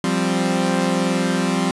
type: chord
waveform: sawtooth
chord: F suspended second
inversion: none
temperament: equal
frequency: 174.61 / 196 / 261.6 Hz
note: F3 / G3 / C4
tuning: 0 / 0 / 0 cents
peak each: -18 dBFS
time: 0.04-1.71 s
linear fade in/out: 2 ms
effects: resampled to 24000 Hz